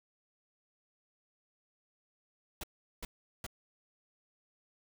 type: noise bursts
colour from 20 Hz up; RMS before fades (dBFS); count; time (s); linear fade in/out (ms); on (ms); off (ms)
pink; -41; 3; 2.61-3.465; 2; 25; 390
effects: none